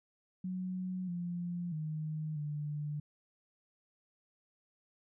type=tone with pitch steps; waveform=sine; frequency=184.3 / 174.5 / 155 / 148.4 Hz; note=F#3 / F3 / D#3 / D3; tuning=-7 / -1 / -6 / +18 cents; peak=-35 dBFS; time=0.44-3 s; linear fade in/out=5 ms; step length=640 ms; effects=none